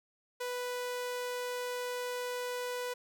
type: tone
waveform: sawtooth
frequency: 493.9 Hz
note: B4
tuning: in tune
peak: -31 dBFS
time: 0.4-2.94 s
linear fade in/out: 10 ms
effects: none